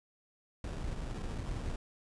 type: noise with sample-and-hold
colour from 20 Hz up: brown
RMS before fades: -38 dBFS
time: 0.64-1.76 s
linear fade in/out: 2 ms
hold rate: 2100 Hz
effects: resampled to 22050 Hz